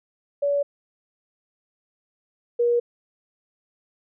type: tone pair in turn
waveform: sine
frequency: 570 / 477 Hz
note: C#5 / A#4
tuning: +48 / +40 cents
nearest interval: minor third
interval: 308 cents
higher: first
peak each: -19 / -17 dBFS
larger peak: second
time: 0.42-0.63 / 2.59-2.8 s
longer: neither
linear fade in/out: 10 ms
effects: none